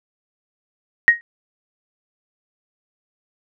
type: tone with exponential decay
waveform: sine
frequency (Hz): 1877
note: A#6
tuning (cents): +11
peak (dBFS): -3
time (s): 1.08-1.21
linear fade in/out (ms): 0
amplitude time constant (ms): 27
effects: none